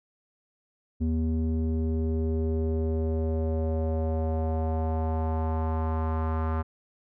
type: tone with low-pass filter sweep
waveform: square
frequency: 79.9 Hz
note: D#2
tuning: 47 cents sharp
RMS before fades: -27 dBFS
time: 1-6.63 s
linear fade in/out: 20 ms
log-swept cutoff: 270 to 1200 Hz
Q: 2.7
effects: none